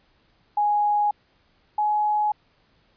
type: tone pair in turn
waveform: sine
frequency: 830.6 / 842.2 Hz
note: G#5 / G#5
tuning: 0 / +24 cents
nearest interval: unison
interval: 24 cents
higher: second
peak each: -18 / -19 dBFS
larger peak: first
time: 0.57-1.11 / 1.78-2.32 s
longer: neither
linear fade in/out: 5 ms
effects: pink hiss -63 dBFS RMS until 2.96 s + resampled to 11025 Hz